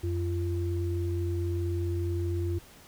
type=tone pair together; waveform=sine; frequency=89.2 / 344.2 Hz; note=F2 / F4; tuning=+37 / -25 cents; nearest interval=octave + major seventh; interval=2338 cents; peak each=-28 / -33 dBFS; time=0.03-2.59 s; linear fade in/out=10 ms; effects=pink hiss -53 dBFS RMS until 2.87 s